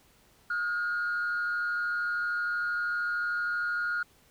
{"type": "tone with frequency modulation", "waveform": "sine", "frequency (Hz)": 1428, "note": "F6", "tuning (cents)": 38, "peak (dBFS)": -26, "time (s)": [0.5, 4.03], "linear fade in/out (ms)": 5, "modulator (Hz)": 143, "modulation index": 0.45, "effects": ["tanh soft clip ceiling -25 dBFS", "pink hiss -62 dBFS RMS until 4.3 s"]}